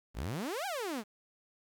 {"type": "exponential two-way sweep", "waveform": "sawtooth", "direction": "up then down", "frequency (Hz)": [45.97, 830.6, 196], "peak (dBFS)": -31, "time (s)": [0.14, 1.04], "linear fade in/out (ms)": 50, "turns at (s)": 0.66, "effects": ["10-bit"]}